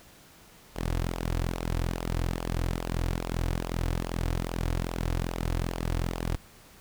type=tone with flanger; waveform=sawtooth; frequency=42.62 Hz; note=F1; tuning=41 cents flat; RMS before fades=-30 dBFS; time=0.75-6.37 s; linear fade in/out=20 ms; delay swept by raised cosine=0.48 to 5.18 ms; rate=2.4 Hz; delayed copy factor=-0.6; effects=pink hiss -54 dBFS RMS until 6.8 s